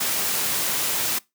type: noise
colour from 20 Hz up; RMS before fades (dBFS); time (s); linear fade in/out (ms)
white; -24; 0-1.19; 10
effects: noise-tail reverb RT60 0.2 s tail -22 dB re dry + high-pass 100 Hz 12 dB/octave